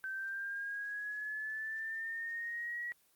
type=linear sweep; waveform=sine; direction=up; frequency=1542 to 1925 Hz; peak=-37 dBFS; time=0.04-2.92 s; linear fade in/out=0 ms; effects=white hiss -70 dBFS RMS until 3.15 s + Opus 24 kbps